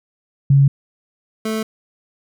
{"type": "tone pair in turn", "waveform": ["sine", "25% pulse"], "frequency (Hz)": [138.8, 219.3], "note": ["C#3", "A3"], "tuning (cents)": [3, -6], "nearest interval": "minor sixth", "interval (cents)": 791, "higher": "second", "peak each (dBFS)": [-8, -16], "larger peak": "first", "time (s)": [[0.5, 0.68], [1.45, 1.63]], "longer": "neither", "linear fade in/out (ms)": 5, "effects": []}